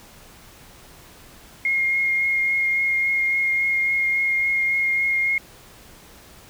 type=tone with vibrato; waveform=sine; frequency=2141 Hz; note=C7; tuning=39 cents sharp; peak=-18 dBFS; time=1.65-5.38 s; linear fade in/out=2 ms; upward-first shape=triangle; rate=3.6 Hz; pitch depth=13 cents each way; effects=pink hiss -47 dBFS RMS until 6.49 s